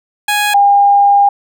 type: tone pair in turn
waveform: 15% pulse / sine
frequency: 830.6 / 806 Hz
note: G#5 / G5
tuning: 0 / +48 cents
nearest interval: minor second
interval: 52 cents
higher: first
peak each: -5 dBFS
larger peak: neither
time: 0.28-0.54 / 0.54-1.29 s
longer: second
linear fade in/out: 5 ms
effects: none